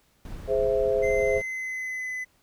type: noise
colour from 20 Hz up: brown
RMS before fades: -37 dBFS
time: 0.25-1.42 s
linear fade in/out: 2 ms
type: chord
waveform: sine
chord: Ab augmented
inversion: none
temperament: equal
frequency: 415.3 / 523.3 / 659.3 Hz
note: Ab4 / C5 / E5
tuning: 0 / 0 / 0 cents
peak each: -25 / -24 / -28 dBFS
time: 0.47-1.42 s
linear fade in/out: 50 ms
type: tone with pitch glide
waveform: triangle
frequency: 2073 to 2014 Hz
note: C7 to B6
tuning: -17 to +33 cents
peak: -28 dBFS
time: 1.02-2.25 s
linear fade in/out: 20 ms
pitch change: -50 cents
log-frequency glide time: 1.13-2.14 s
effects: pink hiss -65 dBFS RMS until 2.42 s